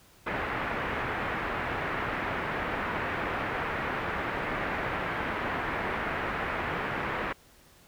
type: low-pass noise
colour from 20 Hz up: white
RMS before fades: -32 dBFS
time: 0.26-7.33 s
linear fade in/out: 10 ms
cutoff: 2000 Hz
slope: 24 dB/octave
effects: pink hiss -58 dBFS RMS until 7.87 s